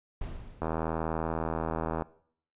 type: noise with exponential decay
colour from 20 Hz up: brown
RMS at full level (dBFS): -35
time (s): 0.21-1.13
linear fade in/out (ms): 5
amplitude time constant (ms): 200
type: click train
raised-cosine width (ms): 1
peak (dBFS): -17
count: 114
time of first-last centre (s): 0.62-2.022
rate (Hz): 80.6
effects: noise-tail reverb RT60 0.6 s tail -19 dB re dry + resampled to 8000 Hz